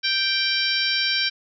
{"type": "harmonic tone", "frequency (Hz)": 783, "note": "G5", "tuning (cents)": -2, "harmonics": [2, 3, 4, 5, 6, 7], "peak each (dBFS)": [-27, -27, -27, -27, -27, -27], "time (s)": [0.03, 1.3], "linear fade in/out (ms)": 20, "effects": []}